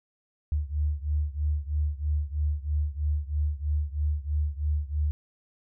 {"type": "beating tone pair", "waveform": "sine", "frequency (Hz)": [73.42, 76.52], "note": ["D2", "D#2"], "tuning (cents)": [0, -28], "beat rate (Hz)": 3.1, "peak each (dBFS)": [-27, -29], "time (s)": [0.52, 5.11], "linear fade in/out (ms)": 0, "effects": []}